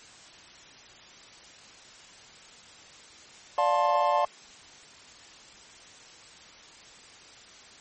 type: chord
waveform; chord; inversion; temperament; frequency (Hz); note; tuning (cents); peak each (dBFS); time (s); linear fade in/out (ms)
triangle; D minor seventh; none; just; 587.3 / 704.8 / 881 / 1057.2; D5 / F5 / A5 / C6; 0 / +16 / +2 / +18; -25; 3.58-4.25; 2
effects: white hiss -50 dBFS RMS until 7.8 s + MP3 32 kbps